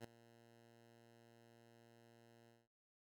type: tone with ADSR envelope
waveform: 10% pulse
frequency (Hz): 116.54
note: A#2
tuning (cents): 0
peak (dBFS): -39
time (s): 0-2.68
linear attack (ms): 43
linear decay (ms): 8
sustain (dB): -18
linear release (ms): 200
effects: none